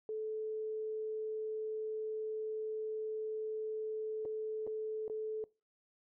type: tone with dropouts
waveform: sine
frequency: 434.7 Hz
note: A4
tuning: 21 cents flat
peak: -36 dBFS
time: 0.09-5.44 s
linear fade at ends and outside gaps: 1 ms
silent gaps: 4.252-4.256 / 4.667-4.674 / 5.08-5.098 s
effects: noise-tail reverb RT60 0.3 s tail -23 dB re dry